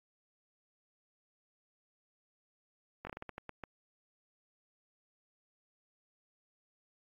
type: slowing click train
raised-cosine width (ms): 0.5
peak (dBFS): -27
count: 10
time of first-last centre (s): 3.05-3.637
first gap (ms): 20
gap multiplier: 1.28
effects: AAC 48 kbps